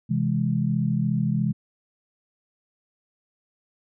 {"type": "chord", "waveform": "sine", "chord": "C augmented", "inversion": "none", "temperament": "equal", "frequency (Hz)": [130.81, 164.81, 207.7], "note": ["C3", "E3", "G#3"], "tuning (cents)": [0, 0, 0], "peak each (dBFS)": -25, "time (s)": [0.09, 1.53], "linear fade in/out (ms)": 20, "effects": []}